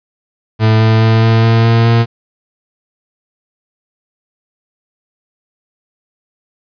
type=tone with pitch steps; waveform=40% pulse; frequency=110 / 110.96 / 111.92 / 112.9 / 113.88 / 114.87 / 115.87 Hz; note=A2 / A2 / A2 / A2 / A#2 / A#2 / A#2; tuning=0 / +15 / +30 / +45 / -40 / -25 / -10 cents; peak=-6 dBFS; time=0.59-2.06 s; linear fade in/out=50 ms; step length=210 ms; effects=resampled to 11025 Hz + 8-bit